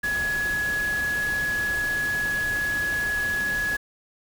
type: tone in noise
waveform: sine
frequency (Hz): 1684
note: G#6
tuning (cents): +24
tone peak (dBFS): -23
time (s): 0.03-3.77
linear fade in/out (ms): 10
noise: pink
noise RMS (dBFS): -35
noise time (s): 0.03-3.77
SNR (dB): +9
effects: none